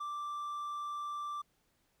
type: tone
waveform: triangle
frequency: 1174.7 Hz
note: D6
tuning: in tune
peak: -35 dBFS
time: 0-1.42 s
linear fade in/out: 10 ms
effects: pink hiss -75 dBFS RMS until 2 s